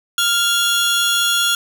sawtooth tone pair together, 1396.9 / 3359 Hz, F6 / G#7, 0 / +19 cents, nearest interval octave + minor third, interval 1519 cents, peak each -14 dBFS, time 0.18-1.55 s, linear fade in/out 2 ms, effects none

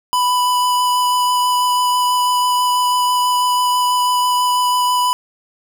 square tone with vibrato, 992 Hz, B5, 7 cents sharp, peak -14 dBFS, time 0.13-5.13 s, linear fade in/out 0 ms, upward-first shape sine, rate 6.1 Hz, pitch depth 8 cents each way, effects none

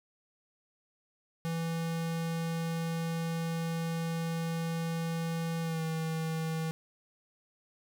square tone with pitch glide, 165.3 to 161.06 Hz, E3 to E3, +5 to -40 cents, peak -32 dBFS, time 1.45-6.71 s, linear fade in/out 0 ms, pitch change -45 cents, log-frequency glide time 5.62-5.82 s, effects 11-bit

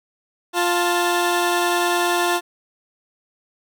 15% pulse tone pair together, 350.3 / 881 Hz, F4 / A5, +5 / +2 cents, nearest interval octave + major third, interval 1597 cents, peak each -12 / -18 dBFS, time 0.53-2.41 s, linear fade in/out 50 ms, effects none

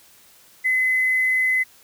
triangle tone with hard clipping, 2031 Hz, B6, 48 cents sharp, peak -17 dBFS, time 0.64-1.64 s, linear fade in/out 20 ms, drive 3 dB, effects white hiss -52 dBFS RMS until 1.83 s

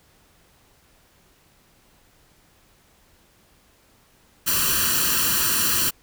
white noise with comb filter, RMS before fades -21 dBFS, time 4.46-5.91 s, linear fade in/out 20 ms, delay 0.69 ms, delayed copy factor +0.85, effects pink hiss -58 dBFS RMS until 6.02 s

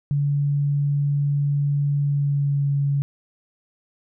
sine tone with pitch glide, 143.2 to 141.07 Hz, D3 to C#3, -43 to +31 cents, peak -18 dBFS, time 0.11-3.02 s, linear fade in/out 0 ms, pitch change -26 cents, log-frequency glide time 1.99-2.7 s, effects none

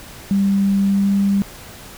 sine tone with pitch glide, 197.4 to 198.54 Hz, G3 to G3, +12 to +22 cents, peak -13 dBFS, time 0.31-1.42 s, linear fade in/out 0 ms, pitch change +10 cents, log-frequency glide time 0.87-1.11 s, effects pink hiss -38 dBFS RMS until 1.97 s

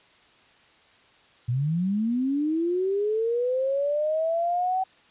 sine linear sweep, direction up, 114.9 to 762 Hz, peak -22 dBFS, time 1.48-4.84 s, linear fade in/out 10 ms, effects white hiss -57 dBFS RMS until 5.1 s + resampled to 8000 Hz

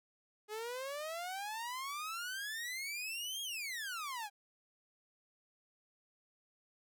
sawtooth exponential two-way sweep, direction up then down, 415.3 to 3300 to 789 Hz, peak -36 dBFS, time 0.48-4.3 s, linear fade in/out 50 ms, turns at 3.42 s, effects none

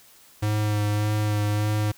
square tone with vibrato, 105.2 Hz, G#2, 23 cents sharp, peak -22 dBFS, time 0.42-1.92 s, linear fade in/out 10 ms, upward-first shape sine, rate 1.7 Hz, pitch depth 17 cents each way, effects white hiss -53 dBFS RMS until 1.97 s

